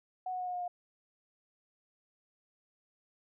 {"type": "tone with pitch steps", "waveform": "sine", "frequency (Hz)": [740, 734, 728.1, 722.3, 716.4, 710.7], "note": ["F#5", "F#5", "F#5", "F#5", "F5", "F5"], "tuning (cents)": [0, -14, -28, -42, 44, 30], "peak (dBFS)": -34, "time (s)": [0.26, 0.68], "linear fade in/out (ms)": 5, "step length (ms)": 70, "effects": []}